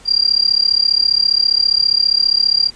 sine tone with amplitude modulation, 4764 Hz, D8, 24 cents sharp, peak -7 dBFS, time 0.05-2.71 s, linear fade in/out 50 ms, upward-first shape sine, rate 34.9 Hz, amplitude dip 95%, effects pink hiss -44 dBFS RMS until 2.75 s + resampled to 22050 Hz

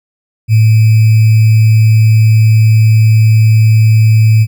sine tone with sample-and-hold, 110 Hz, A2, in tune, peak -3 dBFS, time 0.48-4.47 s, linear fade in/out 50 ms, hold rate 2450 Hz, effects none

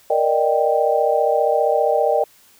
sine chord, Eb major seventh, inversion second, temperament equal, 466.2 / 587.3 / 622.3 / 784 Hz, Bb4 / D5 / Eb5 / G5, 0 / 0 / 0 / 0 cents, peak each -20 dBFS, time 0.1-2.24 s, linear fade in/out 5 ms, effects white hiss -52 dBFS RMS until 2.59 s

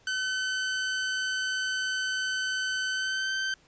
sawtooth tone with pitch glide, 1521 to 1547.6 Hz, F#6 to G6, +47 to -23 cents, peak -24 dBFS, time 0.07-3.54 s, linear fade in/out 2 ms, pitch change +30 cents, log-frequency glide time 2.9-3.33 s, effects pink hiss -61 dBFS RMS until 3.67 s + resampled to 16000 Hz

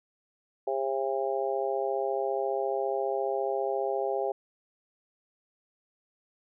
harmonic tone, 134.6 Hz, C3, 49 cents sharp, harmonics 3 / 4 / 5 / 6, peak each -31 / -32 / -33 / -34 dBFS, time 0.67-4.32 s, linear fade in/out 5 ms, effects none

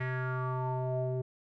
square tone with low-pass filter sweep, 128.2 Hz, C3, 35 cents flat, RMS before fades -33 dBFS, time 0-1.22 s, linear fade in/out 10 ms, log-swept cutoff 2000 to 490 Hz, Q 5.2, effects none

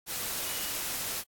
sine tone in noise, 2920 Hz, F#7, 24 cents flat, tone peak -44 dBFS, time 0.43-0.72 s, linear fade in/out 50 ms, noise white, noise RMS -34 dBFS, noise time 0.06-1.24 s, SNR -13 dB, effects AAC 64 kbps

